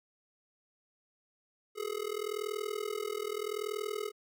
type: tone with amplitude modulation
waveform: square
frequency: 422.5 Hz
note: G#4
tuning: 30 cents sharp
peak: -31 dBFS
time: 1.75-4.12 s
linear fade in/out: 50 ms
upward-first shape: sine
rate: 40.8 Hz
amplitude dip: 95%
effects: none